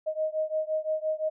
sine beating tone pair, 622.3 / 628.1 Hz, D#5 / D#5, 0 / +16 cents, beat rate 5.8 Hz, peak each -29 / -30 dBFS, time 0.06-1.3 s, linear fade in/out 20 ms, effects none

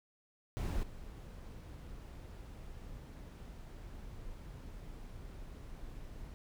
brown noise with level steps, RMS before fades -36 / -48 dBFS, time 0.57-6.34 s, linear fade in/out 0 ms, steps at 0.83 s, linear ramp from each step 2 ms, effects none

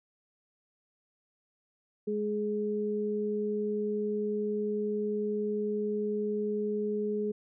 sine tone pair together, 208.9 / 420 Hz, G#3 / G#4, +10 / +19 cents, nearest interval octave, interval 1209 cents, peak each -33 / -30 dBFS, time 2.07-7.32 s, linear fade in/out 10 ms, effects none

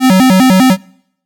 square tone with vibrato, 220 Hz, A3, in tune, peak -5 dBFS, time 0-0.77 s, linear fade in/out 50 ms, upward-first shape square, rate 5 Hz, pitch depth 280 cents each way, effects noise-tail reverb RT60 0.7 s tail -25 dB re dry

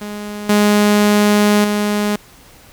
sawtooth tone with level steps, 207.7 Hz, G#3, in tune, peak -21 / -6 / -11 dBFS, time 0.01-2.16 s, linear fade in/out 5 ms, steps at 0.49 / 1.64 s, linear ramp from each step 5 ms, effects pink hiss -44 dBFS RMS until 2.72 s

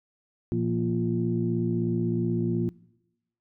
sine tone cluster, 116.1 / 172.3 / 235.3 / 347.1 Hz, A#2 / F3 / A#3 / F4, -7 / -23 / +16 / -11 cents, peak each -29 dBFS, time 0.52-2.69 s, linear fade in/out 0 ms, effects noise-tail reverb RT60 0.9 s tail -22 dB re dry + tanh soft clip ceiling -13 dBFS

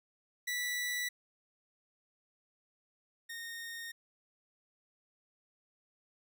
sawtooth tone pair in turn, 1964 / 1846.7 Hz, B6 / A#6, -10 / -17 cents, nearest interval minor second, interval 107 cents, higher first, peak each -30 / -38 dBFS, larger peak first, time 0.47-1.09 / 3.29-3.92 s, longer second, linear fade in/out 10 ms, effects none

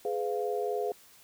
sine chord, F diminished, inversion first, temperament just, 419.1 / 502.9 / 698.5 Hz, Ab4 / Cb5 / F5, +16 / +31 / 0 cents, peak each -31 / -34 / -35 dBFS, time 0.05-0.92 s, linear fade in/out 2 ms, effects white hiss -57 dBFS RMS until 1.23 s

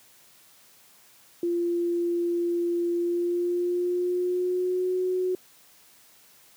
sine tone with pitch glide, 345.1 to 367.7 Hz, F4 to F#4, -21 to -11 cents, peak -23 dBFS, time 1.43-5.35 s, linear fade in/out 2 ms, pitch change +110 cents, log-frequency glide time 2.95-4.96 s, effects white hiss -56 dBFS RMS until 6.56 s + high-pass 80 Hz 12 dB/octave

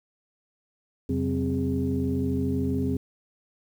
sine tone cluster, 87.7 / 133.7 / 187.4 / 259.9 / 410.3 Hz, F2 / C3 / F#3 / C4 / G#4, +8 / +38 / +22 / -11 / -21 cents, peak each -29 / -32 / -32 / -26 / -32 dBFS, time 1.09-2.97 s, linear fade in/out 5 ms, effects tanh soft clip ceiling -14 dBFS + 9-bit

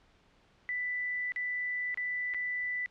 sine tone with dropouts, 1984 Hz, B6, 7 cents sharp, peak -31 dBFS, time 0.69-2.86 s, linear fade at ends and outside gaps 0 ms, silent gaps 1.32-1.361 / 1.944-1.974 / 2.338-2.345 s, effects pink hiss -65 dBFS RMS until 2.9 s + low-pass 4000 Hz 12 dB/octave

